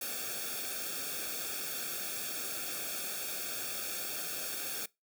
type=noise with comb filter; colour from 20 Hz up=white; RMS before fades=-38 dBFS; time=0.01-4.86 s; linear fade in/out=5 ms; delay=1 ms; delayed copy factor=-0.95; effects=noise-tail reverb RT60 0.2 s tail -22 dB re dry